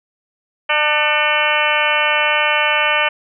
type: harmonic tone with a mistuned harmonic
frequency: 299.9 Hz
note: D4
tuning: 36 cents sharp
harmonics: 2 / 3 / 4 / 5 / 6 / 7 / 8 / 9 / 10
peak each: -22 / -22 / -22 / -22 / -22 / -22 / -22 / -22 / -22 dBFS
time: 0.69-3.09 s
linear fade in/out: 10 ms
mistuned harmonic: 7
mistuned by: +84 cents
effects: none